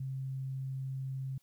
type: tone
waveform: sine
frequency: 133.2 Hz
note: C3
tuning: 31 cents sharp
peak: -35 dBFS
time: 0-1.38 s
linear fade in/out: 5 ms
effects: white hiss -73 dBFS RMS until 1.42 s